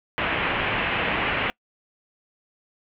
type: low-pass noise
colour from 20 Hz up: white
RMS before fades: -25 dBFS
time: 0.18-1.5 s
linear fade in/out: 0 ms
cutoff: 2900 Hz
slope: 48 dB/octave
effects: noise-tail reverb RT60 0.1 s tail -25 dB re dry